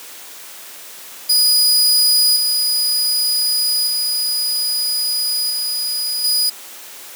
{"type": "tone with level steps", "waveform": "sawtooth", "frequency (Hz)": 4935, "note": "D#8", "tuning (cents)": -15, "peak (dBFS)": [-8, -12, -14, -16, -11], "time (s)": [1.29, 6.5], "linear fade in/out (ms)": 10, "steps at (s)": [2.36, 3.87, 5.5, 6.24], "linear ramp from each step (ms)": 2, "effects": ["white hiss -36 dBFS RMS until 7.15 s", "high-pass 300 Hz 12 dB/octave"]}